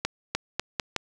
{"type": "accelerating click train", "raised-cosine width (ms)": 0.2, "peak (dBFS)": -8, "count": 5, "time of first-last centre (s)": [0.05, 0.963], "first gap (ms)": 300, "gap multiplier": 0.82, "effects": []}